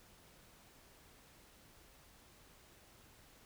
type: silence
effects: pink hiss -63 dBFS RMS until 3.45 s